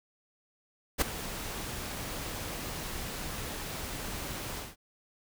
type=noise with ADSR envelope; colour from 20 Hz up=pink; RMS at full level=-24 dBFS; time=0.98-4.76 s; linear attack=35 ms; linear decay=10 ms; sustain=-14 dB; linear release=180 ms; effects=none